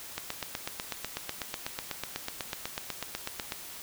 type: click train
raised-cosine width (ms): 0.2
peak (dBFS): -15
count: 28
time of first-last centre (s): 0.18-3.522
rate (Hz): 8.08
effects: white hiss -44 dBFS RMS until 3.82 s